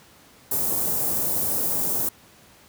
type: band-stop noise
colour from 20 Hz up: white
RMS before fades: -24 dBFS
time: 0.51-2.09 s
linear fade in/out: 5 ms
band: 650 to 11000 Hz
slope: 12 dB/octave
effects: pink hiss -52 dBFS RMS until 2.68 s + high-pass 80 Hz 12 dB/octave